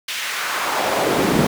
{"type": "noise with high-pass filter sweep", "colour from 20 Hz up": "brown", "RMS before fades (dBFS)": -20, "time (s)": [0.08, 1.47], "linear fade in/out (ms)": 5, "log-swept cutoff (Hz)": [2800, 200], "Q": 1.3, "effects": []}